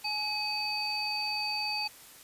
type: tone cluster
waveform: sine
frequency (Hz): 844 / 2543 / 4580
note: G#5 / D#7 / D8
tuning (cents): +28 / +37 / -44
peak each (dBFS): -36 / -36 / -32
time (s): 0.04-1.88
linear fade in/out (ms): 10
effects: white hiss -52 dBFS RMS until 2.23 s + resampled to 32000 Hz